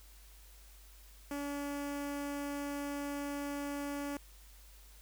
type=tone with notch filter; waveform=sawtooth; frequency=285.4 Hz; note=D4; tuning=49 cents flat; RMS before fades=-39 dBFS; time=1.31-4.17 s; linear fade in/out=2 ms; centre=3900 Hz; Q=1.7; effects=added 50 Hz sine -55 dBFS peak until 5.01 s + white hiss -61 dBFS RMS until 5.01 s